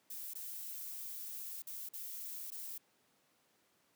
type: noise with dropouts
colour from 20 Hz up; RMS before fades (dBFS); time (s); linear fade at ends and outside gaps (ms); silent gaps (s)
violet; -45; 0.1-2.78; 5; 0.337-0.352 / 1.622-1.669 / 1.889-1.935 / 2.505-2.518
effects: pink hiss -73 dBFS RMS until 3.95 s + high-pass 200 Hz 12 dB/octave